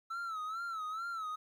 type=tone with vibrato; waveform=triangle; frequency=1316 Hz; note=E6; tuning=3 cents flat; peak=-35 dBFS; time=0.1-1.36 s; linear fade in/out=10 ms; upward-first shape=sine; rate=2.3 Hz; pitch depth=100 cents each way; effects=12-bit